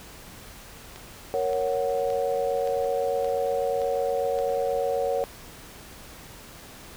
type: click train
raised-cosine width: 0.2 ms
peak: -24 dBFS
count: 7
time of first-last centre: 0.96-4.389 s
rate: 1.75 Hz
type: chord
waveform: sine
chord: F# major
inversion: first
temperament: equal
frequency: 466.2 / 554.4 / 740 Hz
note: A#4 / C#5 / F#5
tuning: 0 / 0 / 0 cents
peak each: -27 / -26 / -30 dBFS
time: 1.34-5.24 s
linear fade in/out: 0 ms
effects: pink hiss -45 dBFS RMS until 6.96 s